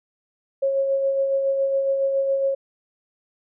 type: tone with tremolo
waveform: sine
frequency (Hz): 545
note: C#5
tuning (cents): -29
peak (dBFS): -17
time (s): 0.62-2.55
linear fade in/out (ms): 10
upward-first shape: sine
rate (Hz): 7.2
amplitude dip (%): 35
effects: none